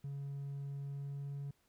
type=tone with pitch glide; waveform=triangle; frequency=140 to 140.89 Hz; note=C#3 to C#3; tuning=+18 to +28 cents; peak=-37 dBFS; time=0.04-1.51 s; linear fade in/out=5 ms; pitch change=+10 cents; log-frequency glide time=0.81-1.3 s; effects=tanh soft clip ceiling -34 dBFS + pink hiss -75 dBFS RMS until 1.68 s